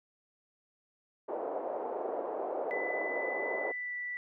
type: band-pass noise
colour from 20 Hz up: white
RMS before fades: -36 dBFS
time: 1.28-3.72 s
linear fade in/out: 10 ms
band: 400 to 690 Hz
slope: 24 dB/octave
type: tone with pitch glide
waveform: sine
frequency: 2000 to 1966.8 Hz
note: B6 to B6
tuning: +21 to -8 cents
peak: -35 dBFS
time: 2.71-4.17 s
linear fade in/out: 0 ms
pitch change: -29 cents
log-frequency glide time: 3.59-3.94 s
effects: none